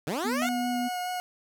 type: linear sweep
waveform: 15% pulse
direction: up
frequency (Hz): 133.1 to 740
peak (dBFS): -22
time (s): 0.07-0.49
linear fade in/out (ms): 2
type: tone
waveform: sine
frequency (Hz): 246.9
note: B3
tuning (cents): 0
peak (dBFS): -28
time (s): 0.24-0.89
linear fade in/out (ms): 20
type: tone with vibrato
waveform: 40% pulse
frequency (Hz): 725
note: F#5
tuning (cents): -35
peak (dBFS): -29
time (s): 0.42-1.2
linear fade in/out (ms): 0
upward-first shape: sine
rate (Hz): 4.7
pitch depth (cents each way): 11
effects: none